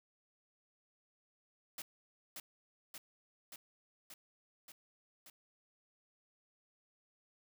white noise with echo, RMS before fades -45 dBFS, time 1.78-1.82 s, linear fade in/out 2 ms, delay 580 ms, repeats 6, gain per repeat -2 dB, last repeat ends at 5.3 s, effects none

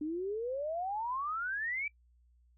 sine exponential sweep, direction up, 293.7 to 2349 Hz, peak -33 dBFS, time 0.01-1.88 s, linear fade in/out 5 ms, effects noise-tail reverb RT60 0.1 s tail -23 dB re dry + added 60 Hz sine -63 dBFS peak until 2.57 s

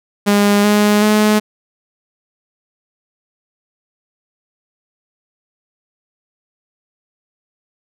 sawtooth tone with pitch steps, 204 / 208.2 / 212.4 Hz, G#3 / G#3 / G#3, -31 / +5 / +39 cents, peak -6 dBFS, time 0.26-1.4 s, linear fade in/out 20 ms, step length 380 ms, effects none

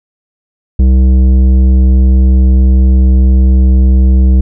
sine tone with tanh clipping, 64.4 Hz, C2, 27 cents flat, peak -5 dBFS, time 0.79-4.41 s, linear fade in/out 5 ms, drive 11 dB, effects none

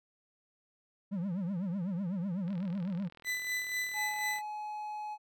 triangle tone with vibrato, 185 Hz, F#3, in tune, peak -30 dBFS, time 1.11-3.09 s, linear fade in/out 20 ms, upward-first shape triangle, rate 8 Hz, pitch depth 220 cents each way
click train, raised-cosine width 0.3 ms, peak -37 dBFS, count 78, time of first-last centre 2.48-4.386 s, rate 40.4 Hz
40% pulse tone with tremolo, 2000 Hz, B6, 21 cents sharp, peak -30 dBFS, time 3.24-4.42 s, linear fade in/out 50 ms, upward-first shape sine, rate 4.1 Hz, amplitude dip 50%
triangle tone, 846 Hz, G#5, 32 cents sharp, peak -35 dBFS, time 3.93-5.18 s, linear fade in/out 50 ms
effects none

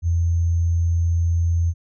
sine tone with sample-and-hold, 84.6 Hz, E2, 45 cents sharp, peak -16 dBFS, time 0.02-1.74 s, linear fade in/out 50 ms, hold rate 6300 Hz, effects resampled to 24000 Hz

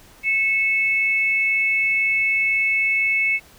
sine tone pair together, 2199 / 2615 Hz, C#7 / E7, -14 / -15 cents, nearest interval minor third, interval 299 cents, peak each -18 / -22 dBFS, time 0.23-3.4 s, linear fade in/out 50 ms, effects pink hiss -49 dBFS RMS until 3.58 s

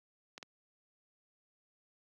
clicks, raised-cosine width 0.2 ms, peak -28 dBFS, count 2, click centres 0.379 / 0.428 s, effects high-pass 200 Hz 12 dB/octave

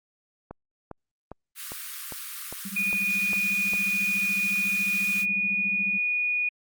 click train, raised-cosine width 1 ms, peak -23 dBFS, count 9, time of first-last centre 0.51-3.736 s, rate 2.48 Hz
white high-pass noise, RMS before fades -37 dBFS, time 1.55-5.26 s, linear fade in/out 50 ms, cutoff 1100 Hz, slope 96 dB/octave
sine tone with tremolo, 196 Hz, G3, in tune, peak -32 dBFS, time 2.65-5.98 s, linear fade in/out 2 ms, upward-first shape sine, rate 14 Hz, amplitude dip 100%
sine tone, 2459 Hz, D#7, 21 cents flat, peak -23 dBFS, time 2.76-6.49 s, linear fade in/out 5 ms
effects Opus 48 kbps

